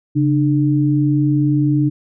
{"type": "tone pair together", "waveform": "sine", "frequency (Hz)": [138.59, 299.7], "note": ["C#3", "D4"], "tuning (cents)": [0, 35], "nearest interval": "octave + minor second", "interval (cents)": 1335, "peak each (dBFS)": -15, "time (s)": [0.15, 1.9], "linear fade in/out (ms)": 20, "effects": []}